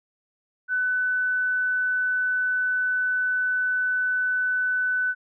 sine tone, 1500 Hz, F#6, 23 cents sharp, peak -21 dBFS, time 0.68-5.15 s, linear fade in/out 50 ms, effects none

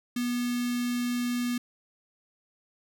square tone with notch filter, 243.3 Hz, B3, 26 cents flat, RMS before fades -29 dBFS, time 0.16-1.58 s, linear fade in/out 5 ms, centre 700 Hz, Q 0.56, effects none

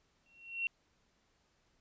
sine tone with exponential growth, 2729 Hz, F7, 41 cents flat, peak -29 dBFS, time 0.26-0.67 s, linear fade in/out 1 ms, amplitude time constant 88 ms, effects pink hiss -74 dBFS RMS until 1.8 s + resampled to 16000 Hz

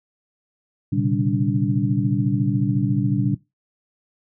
sine tone cluster, 116.6 / 130.6 / 144.7 / 196 / 289.3 Hz, A#2 / C3 / D3 / G3 / D4, +1 / -3 / -25 / 0 / -26 cents, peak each -24 dBFS, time 0.92-3.35 s, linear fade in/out 10 ms, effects noise-tail reverb RT60 0.2 s tail -19 dB re dry

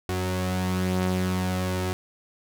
sawtooth tone pair together, 92 / 184.53 Hz, F#2 / F#3, -9 / -4 cents, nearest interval octave, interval 1205 cents, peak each -23 dBFS, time 0.09-1.93 s, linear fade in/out 0 ms, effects none

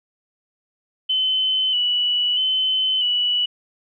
sine tone with vibrato, 3000 Hz, F#7, 23 cents sharp, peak -17 dBFS, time 1.09-3.46 s, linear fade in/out 10 ms, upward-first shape square, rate 0.78 Hz, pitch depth 29 cents each way, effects none

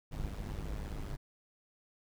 brown noise with amplitude modulation, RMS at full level -36 dBFS, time 0.11-1.17 s, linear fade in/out 20 ms, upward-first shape sine, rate 103 Hz, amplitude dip 75%, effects none

